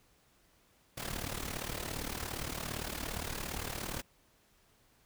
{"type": "noise with amplitude modulation", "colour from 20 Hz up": "pink", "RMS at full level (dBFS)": -36, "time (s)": [0.97, 4.02], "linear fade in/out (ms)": 10, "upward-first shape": "sine", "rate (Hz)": 37.4, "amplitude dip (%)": 75, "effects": ["pink hiss -68 dBFS RMS until 5.05 s"]}